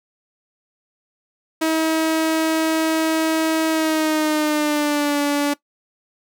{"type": "tone with pitch glide", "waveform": "sawtooth", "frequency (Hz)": [319.9, 288.3], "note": ["D#4", "D4"], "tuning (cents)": [48, -32], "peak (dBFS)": -13, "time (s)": [1.61, 5.54], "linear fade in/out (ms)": 10, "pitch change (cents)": -180, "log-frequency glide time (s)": [3.7, 5.2], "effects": ["noise-tail reverb RT60 0.1 s tail -19 dB re dry"]}